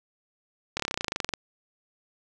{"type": "slowing click train", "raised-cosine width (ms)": 0.2, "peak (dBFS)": -10, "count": 17, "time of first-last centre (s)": [0.77, 1.337], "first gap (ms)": 26, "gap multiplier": 1.04, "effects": []}